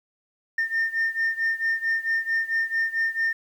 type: beating tone pair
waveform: sine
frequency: 1811 / 1815.5 Hz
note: A6 / A#6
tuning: +49 / -46 cents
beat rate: 4.5 Hz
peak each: -23 / -25 dBFS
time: 0.58-3.33 s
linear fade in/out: 5 ms
effects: tanh soft clip ceiling -18 dBFS + 9-bit